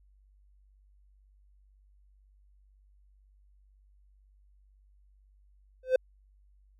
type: tone with exponential growth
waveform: triangle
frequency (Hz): 514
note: C5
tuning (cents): -31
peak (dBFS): -14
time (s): 5.83-5.96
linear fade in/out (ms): 5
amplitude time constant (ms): 28
effects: added 49 Hz sine -59 dBFS peak until 6.79 s